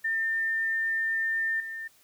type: tone with level steps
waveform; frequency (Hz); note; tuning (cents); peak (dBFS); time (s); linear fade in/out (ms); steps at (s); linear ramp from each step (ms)
sine; 1802; A6; +41; -25 / -34; 0.04-1.88; 10; 1.6; 2
effects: white hiss -61 dBFS RMS until 2.03 s